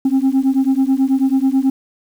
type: beating tone pair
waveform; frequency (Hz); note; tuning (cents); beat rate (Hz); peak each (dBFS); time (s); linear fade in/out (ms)
sine; 262.6 / 271.8; C4 / C#4; +6 / -34; 9.2; -13; 0.05-1.7; 5
effects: tanh soft clip ceiling -9 dBFS + 7-bit